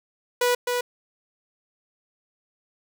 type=tone with echo; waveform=sawtooth; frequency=489.9 Hz; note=B4; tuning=14 cents flat; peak=-15 dBFS; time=0.41-0.55 s; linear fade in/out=5 ms; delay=260 ms; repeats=1; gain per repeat=-4 dB; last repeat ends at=0.81 s; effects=none